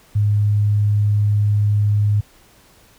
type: tone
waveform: sine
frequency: 103.83 Hz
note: G#2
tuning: in tune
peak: -13 dBFS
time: 0.15-2.21 s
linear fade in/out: 10 ms
effects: pink hiss -51 dBFS RMS until 2.98 s